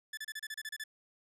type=tone bursts; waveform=sawtooth; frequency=1739 Hz; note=A6; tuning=21 cents flat; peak=-35 dBFS; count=10; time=0.13-0.839 s; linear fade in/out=5 ms; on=43 ms; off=31 ms; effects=resampled to 32000 Hz